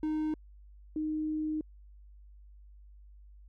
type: tone pair in turn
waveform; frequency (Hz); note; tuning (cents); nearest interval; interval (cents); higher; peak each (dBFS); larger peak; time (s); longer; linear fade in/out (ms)
triangle / sine; 309.1 / 309.1; D#4 / D#4; -11 / -11; unison; 0; neither; -27 / -30; first; 0.03-0.34 / 0.96-1.61; second; 2
effects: added 50 Hz sine -51 dBFS peak until 3.48 s